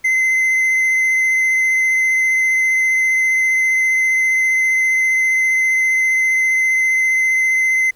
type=tone with vibrato; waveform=triangle; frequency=2059 Hz; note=C7; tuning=28 cents flat; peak=-11 dBFS; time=0.04-7.91 s; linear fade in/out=10 ms; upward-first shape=sine; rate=15 Hz; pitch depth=12 cents each way; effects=pink hiss -54 dBFS RMS until 7.95 s